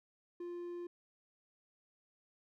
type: tone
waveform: triangle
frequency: 349.2 Hz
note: F4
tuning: in tune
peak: -39 dBFS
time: 0.4-0.87 s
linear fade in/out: 5 ms
effects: none